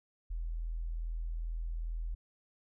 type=tone; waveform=sine; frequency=41.2 Hz; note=E1; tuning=in tune; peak=-34 dBFS; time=0.3-2.15 s; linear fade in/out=10 ms; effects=none